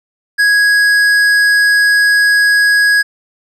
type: tone with tanh clipping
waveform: sine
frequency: 1660 Hz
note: G#6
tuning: 1 cent flat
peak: -9 dBFS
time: 0.38-3.03 s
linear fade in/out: 20 ms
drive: 12 dB
effects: none